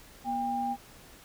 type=tone pair together; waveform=sine; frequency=241 / 800 Hz; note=B3 / G5; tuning=-42 / +35 cents; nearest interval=octave + major sixth; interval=2077 cents; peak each=-35 / -29 dBFS; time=0.24-0.77 s; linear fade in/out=50 ms; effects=pink hiss -53 dBFS RMS until 1.24 s